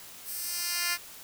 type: tone with high-pass filter sweep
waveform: 10% pulse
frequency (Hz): 349.2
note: F4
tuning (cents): 0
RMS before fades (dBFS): -32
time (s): 0.24-0.98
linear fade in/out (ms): 50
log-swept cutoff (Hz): 12000 to 2100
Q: 0.75
effects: white hiss -47 dBFS RMS until 1.23 s